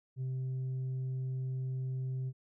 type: tone with tanh clipping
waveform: sine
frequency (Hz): 130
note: C3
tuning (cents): -11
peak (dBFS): -34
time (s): 0.16-2.33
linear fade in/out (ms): 50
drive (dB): 2
effects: none